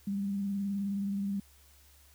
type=tone with vibrato; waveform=sine; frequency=199.1 Hz; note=G3; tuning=27 cents sharp; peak=-30 dBFS; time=0.07-1.4 s; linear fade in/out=5 ms; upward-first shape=sine; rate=19 Hz; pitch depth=31 cents each way; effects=added 70 Hz sine -60 dBFS peak until 2.14 s + white hiss -62 dBFS RMS until 2.14 s